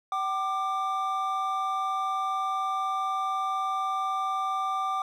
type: tone pair together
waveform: triangle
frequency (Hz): 765 / 1189.1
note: G5 / D6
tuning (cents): -42 / +21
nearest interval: minor sixth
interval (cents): 763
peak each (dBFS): -29 / -26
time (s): 0.12-5.02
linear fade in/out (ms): 2
effects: none